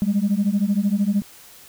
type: beating tone pair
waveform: sine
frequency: 196 / 209 Hz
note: G3 / G#3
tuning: 0 / +11 cents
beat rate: 13 Hz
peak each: -19 dBFS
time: 0.02-1.22 s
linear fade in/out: 0 ms
effects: tanh soft clip ceiling -12 dBFS + white hiss -46 dBFS RMS until 1.68 s